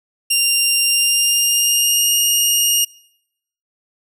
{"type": "tone with pitch glide", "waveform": "15% pulse", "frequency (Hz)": [2785, 2845], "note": ["F7", "F7"], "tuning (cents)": [-5, 31], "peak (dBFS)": -6, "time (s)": [0.3, 2.85], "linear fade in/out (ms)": 10, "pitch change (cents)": 36, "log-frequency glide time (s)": [0.85, 2.15], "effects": ["noise-tail reverb RT60 0.8 s tail -24 dB re dry"]}